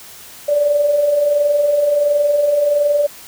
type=tone pair together; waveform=sine; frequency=563 / 584.4 Hz; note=C#5 / D5; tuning=+27 / -9 cents; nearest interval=minor second; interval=64 cents; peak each=-23 / -12 dBFS; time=0.48-3.07 s; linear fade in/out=10 ms; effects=white hiss -38 dBFS RMS until 3.27 s